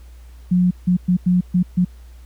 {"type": "tone bursts at uneven times", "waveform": "sine", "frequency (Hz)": 180, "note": "F#3", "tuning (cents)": -47, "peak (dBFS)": -12, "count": 6, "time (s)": [[0.51, 0.71], [0.87, 0.97], [1.08, 1.17], [1.26, 1.41], [1.54, 1.63], [1.77, 1.85]], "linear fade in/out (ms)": 10, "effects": ["added 60 Hz sine -38 dBFS peak until 2.25 s", "pink hiss -55 dBFS RMS until 2.25 s"]}